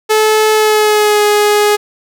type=tone with pitch glide; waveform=sawtooth; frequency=432.5 to 416.8 Hz; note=A4 to G#4; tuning=-30 to +6 cents; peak=-4 dBFS; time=0.09-1.77 s; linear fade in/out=20 ms; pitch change=-64 cents; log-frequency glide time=0.53-1.24 s; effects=none